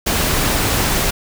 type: noise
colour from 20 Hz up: pink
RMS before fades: -17 dBFS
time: 0.06-1.11 s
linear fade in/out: 10 ms
effects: none